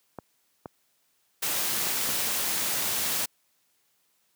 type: clicks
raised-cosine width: 1 ms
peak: -22 dBFS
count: 4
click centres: 0.187 / 0.658 / 1.87 / 2.089 s
type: noise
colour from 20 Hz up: white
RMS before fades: -28 dBFS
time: 1.42-3.26 s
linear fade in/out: 10 ms
effects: white hiss -70 dBFS RMS until 4.35 s + high-pass 100 Hz 12 dB/octave